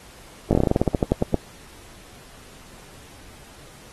slowing click train, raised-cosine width 2 ms, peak -4 dBFS, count 16, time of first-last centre 0.51-1.343 s, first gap 19 ms, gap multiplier 1.14, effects pink hiss -47 dBFS RMS until 3.92 s + AAC 32 kbps

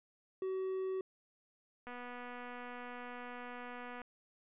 triangle tone, 378.2 Hz, F#4, 38 cents sharp, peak -33 dBFS, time 0.42-1.01 s, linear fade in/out 2 ms
click train, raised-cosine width 0.5 ms, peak -33 dBFS, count 527, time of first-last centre 1.87-4.017 s, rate 245 Hz
effects resampled to 8000 Hz

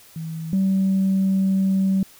sine tone pair in turn, 161.5 / 192.06 Hz, E3 / G3, -35 / -35 cents, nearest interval minor third, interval 300 cents, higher second, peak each -27 / -15 dBFS, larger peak second, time 0.16-0.53 / 0.53-2.03 s, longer second, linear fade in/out 2 ms, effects tanh soft clip ceiling -13 dBFS + white hiss -49 dBFS RMS until 2.19 s

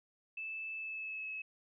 sine tone with pitch glide, 2629 to 2581 Hz, E7 to E7, -5 to -37 cents, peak -39 dBFS, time 0.37-1.42 s, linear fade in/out 5 ms, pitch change -32 cents, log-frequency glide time 0.75-1.3 s, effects none

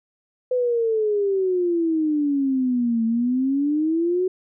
sine exponential two-way sweep, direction down then up, 508 to 224.2 to 375 Hz, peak -18 dBFS, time 0.51-4.28 s, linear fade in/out 5 ms, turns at 3.05 s, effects none

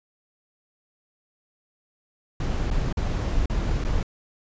brown noise with dropouts, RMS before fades -24 dBFS, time 2.4-4.03 s, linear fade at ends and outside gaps 2 ms, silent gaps 2.703-2.711 / 2.927-2.971 / 3.458-3.498 / 3.84-3.848 s, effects resampled to 16000 Hz

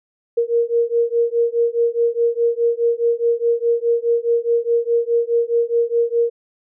sine beating tone pair, 466.2 / 471 Hz, A#4 / A#4, 0 / +18 cents, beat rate 4.8 Hz, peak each -18 dBFS, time 0.37-6.3 s, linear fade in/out 10 ms, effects none

